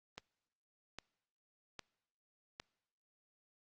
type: click train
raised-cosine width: 0.2 ms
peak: -27 dBFS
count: 4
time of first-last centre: 0.18-2.599 s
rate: 1.24 Hz
effects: noise-tail reverb RT60 1.0 s tail -25 dB re dry + Opus 32 kbps